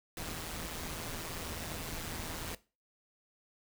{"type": "noise with amplitude modulation", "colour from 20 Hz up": "pink", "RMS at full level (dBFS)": -38, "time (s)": [0.17, 2.55], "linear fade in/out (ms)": 2, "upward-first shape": "sine", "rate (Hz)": 163, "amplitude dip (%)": 60, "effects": ["noise-tail reverb RT60 0.3 s tail -18 dB re dry"]}